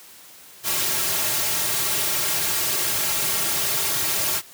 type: noise with comb filter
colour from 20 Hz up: white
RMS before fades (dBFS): -23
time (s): 0.63-4.42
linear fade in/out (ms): 50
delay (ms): 4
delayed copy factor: -0.8
effects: white hiss -46 dBFS RMS until 4.53 s + high-pass 80 Hz 12 dB/octave